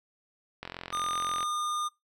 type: click train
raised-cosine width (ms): 0.3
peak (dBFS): -21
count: 36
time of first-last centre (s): 0.63-1.429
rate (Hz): 43.8
type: tone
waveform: square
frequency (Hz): 1214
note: D#6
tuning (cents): -43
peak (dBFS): -30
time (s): 0.92-1.89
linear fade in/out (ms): 20
effects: noise-tail reverb RT60 0.2 s tail -21 dB re dry + low-pass 11000 Hz 12 dB/octave